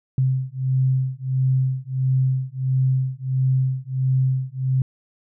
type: beating tone pair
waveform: sine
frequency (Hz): 130.2 / 131.7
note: C3 / C3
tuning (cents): -8 / +12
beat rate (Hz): 1.5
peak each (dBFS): -21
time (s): 0.18-4.82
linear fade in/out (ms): 2
effects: none